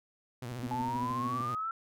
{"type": "tone with vibrato", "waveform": "sawtooth", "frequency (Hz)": 121.9, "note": "B2", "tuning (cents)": -22, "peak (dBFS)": -34, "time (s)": [0.42, 1.55], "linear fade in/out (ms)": 5, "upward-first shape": "sine", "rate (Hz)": 15, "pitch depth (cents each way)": 100}
{"type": "click train", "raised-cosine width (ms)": 5, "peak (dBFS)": -38, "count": 9, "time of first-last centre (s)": [0.52, 1.104], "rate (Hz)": 13.7}
{"type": "tone with tremolo", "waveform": "sine", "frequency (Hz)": 248.8, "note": "B3", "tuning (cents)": 13, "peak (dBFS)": -33, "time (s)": [0.63, 1.41], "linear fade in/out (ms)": 0, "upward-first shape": "triangle", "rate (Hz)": 13, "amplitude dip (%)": 80}
{"type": "exponential sweep", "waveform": "sine", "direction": "up", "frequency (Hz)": [853, 1351], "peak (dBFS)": -32, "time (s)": [0.71, 1.71], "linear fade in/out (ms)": 2}
{"effects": []}